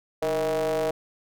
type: ring-modulated tone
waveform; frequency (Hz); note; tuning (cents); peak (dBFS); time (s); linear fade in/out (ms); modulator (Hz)
square; 82.41; E2; 0; -21; 0.22-0.91; 5; 552
effects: none